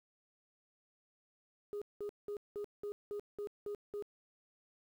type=tone bursts; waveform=sine; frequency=411.9 Hz; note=G#4; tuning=14 cents flat; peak=-36 dBFS; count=9; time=1.73-4.024 s; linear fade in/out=0 ms; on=86 ms; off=190 ms; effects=tanh soft clip ceiling -36 dBFS + 11-bit